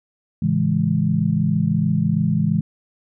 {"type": "chord", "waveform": "sine", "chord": "A major seventh", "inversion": "none", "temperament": "equal", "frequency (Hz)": [110, 138.59, 164.81, 207.7], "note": ["A2", "C#3", "E3", "G#3"], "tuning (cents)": [0, 0, 0, 0], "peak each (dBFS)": [-25, -24, -19, -21], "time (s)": [0.42, 2.61], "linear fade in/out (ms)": 5, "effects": []}